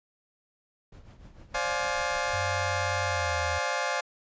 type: noise with tremolo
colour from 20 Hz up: brown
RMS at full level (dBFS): -45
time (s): 0.92-2.38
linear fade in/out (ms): 5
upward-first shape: triangle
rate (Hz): 6.7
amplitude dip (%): 70
type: chord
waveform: 20% pulse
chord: D half-diminished seventh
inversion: third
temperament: just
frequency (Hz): 528.6 / 587.3 / 704.8 / 845.8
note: C5 / D5 / F5 / Ab5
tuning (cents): +18 / 0 / +16 / +31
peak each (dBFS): -28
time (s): 1.54-4.01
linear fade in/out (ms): 10
type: tone with pitch glide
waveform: sine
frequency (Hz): 94.3 to 83.05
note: F#2 to E2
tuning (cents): +33 to +13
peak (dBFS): -33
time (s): 2.33-3.59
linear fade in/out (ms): 10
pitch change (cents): -220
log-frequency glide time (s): 3.05-3.34
effects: resampled to 16000 Hz